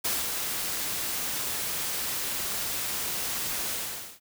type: noise with ADSR envelope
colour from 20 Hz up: white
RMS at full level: -27 dBFS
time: 0.04-4.2 s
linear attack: 14 ms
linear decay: 190 ms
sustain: -4 dB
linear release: 480 ms
effects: none